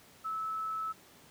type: tone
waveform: sine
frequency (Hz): 1304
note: E6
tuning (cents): -19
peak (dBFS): -33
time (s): 0.24-0.93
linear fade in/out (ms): 20
effects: pink hiss -58 dBFS RMS until 1.3 s + high-pass 100 Hz 12 dB/octave